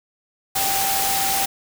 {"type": "tone in noise", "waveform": "sine", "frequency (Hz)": 783, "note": "G5", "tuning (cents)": -2, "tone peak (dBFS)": -24, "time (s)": [0.55, 1.46], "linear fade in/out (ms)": 10, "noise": "white", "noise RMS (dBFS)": -22, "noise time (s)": [0.55, 1.46], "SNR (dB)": -5, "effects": []}